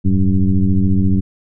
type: tone with frequency modulation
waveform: sine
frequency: 100 Hz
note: G2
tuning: 35 cents sharp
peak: -10 dBFS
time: 0.04-1.21 s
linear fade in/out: 20 ms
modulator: 92.9 Hz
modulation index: 1.6
effects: none